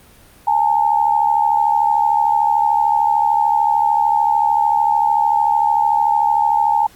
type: tone pair together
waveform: sine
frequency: 830.6 / 904 Hz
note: G#5 / A5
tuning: 0 / +47 cents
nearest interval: minor second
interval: 147 cents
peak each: -15 dBFS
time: 0.47-6.87 s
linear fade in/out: 5 ms
effects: pink hiss -47 dBFS RMS until 6.95 s + Opus 32 kbps